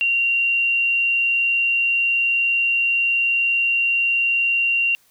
sine tone, 2761 Hz, F7, 20 cents flat, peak -16 dBFS, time 0.01-4.95 s, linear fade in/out 0 ms, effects white hiss -58 dBFS RMS until 5.1 s

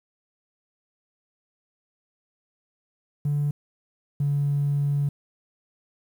triangle tone pair in turn, 145.5 / 142.92 Hz, D3 / D3, -16 / -47 cents, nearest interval unison, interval 31 cents, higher first, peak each -18 / -17 dBFS, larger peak second, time 3.25-3.51 / 4.2-5.09 s, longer second, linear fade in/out 5 ms, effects tanh soft clip ceiling -18 dBFS + 9-bit

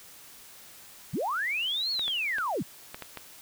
sine linear two-way sweep, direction up then down, 98 to 4400 to 98 Hz, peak -27 dBFS, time 1.13-2.63 s, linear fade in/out 10 ms, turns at 1.91 s
clicks, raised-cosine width 0.3 ms, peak -21 dBFS, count 6, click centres 1.994 / 2.08 / 2.384 / 2.945 / 3.023 / 3.173 s
effects white hiss -50 dBFS RMS until 3.41 s

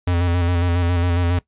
square tone with vibrato, 87.31 Hz, F2, in tune, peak -17 dBFS, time 0.07-1.39 s, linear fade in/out 5 ms, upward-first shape square, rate 7.3 Hz, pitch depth 32 cents each way, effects noise-tail reverb RT60 0.1 s tail -19 dB re dry + resampled to 8000 Hz

